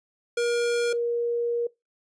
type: tone pair in turn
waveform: square / sine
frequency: 475.1 / 473 Hz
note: A#4 / A#4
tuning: +33 / +25 cents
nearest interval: unison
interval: 8 cents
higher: first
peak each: -23 dBFS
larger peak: neither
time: 0.37-0.93 / 0.93-1.67 s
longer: second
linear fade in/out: 5 ms
effects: noise-tail reverb RT60 0.2 s tail -22 dB re dry + resampled to 22050 Hz